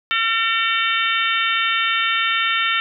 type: harmonic tone with a mistuned harmonic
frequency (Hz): 453.2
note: A#4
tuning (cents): -49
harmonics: 3 / 4 / 5 / 6 / 7 / 8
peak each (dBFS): -22 / -23 / -24 / -25 / -25 / -26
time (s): 0.11-2.8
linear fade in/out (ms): 0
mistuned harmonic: 7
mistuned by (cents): -64
effects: none